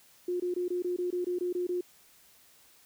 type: tone bursts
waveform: sine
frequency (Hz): 357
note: F4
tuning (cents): +38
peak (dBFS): -28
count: 11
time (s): 0.28-1.81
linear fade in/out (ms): 5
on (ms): 120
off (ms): 21
effects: white hiss -60 dBFS RMS until 2.85 s